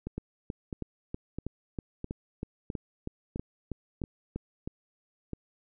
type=two click trains; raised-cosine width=3 ms; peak=-22 / -21 dBFS; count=9 / 14; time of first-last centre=0.07-5.333 / 0.18-4.36 s; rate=1.52 / 3.11 Hz; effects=none